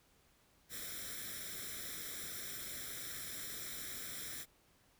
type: noise with comb filter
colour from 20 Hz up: white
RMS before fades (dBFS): -45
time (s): 0.69-4.46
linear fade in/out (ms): 50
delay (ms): 0.54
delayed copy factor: +0.8
effects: pink hiss -70 dBFS RMS until 4.99 s